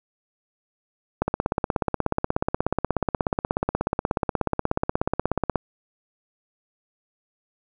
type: click train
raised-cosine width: 1 ms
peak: -7 dBFS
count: 73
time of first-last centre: 1.22-5.557 s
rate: 16.6 Hz
effects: none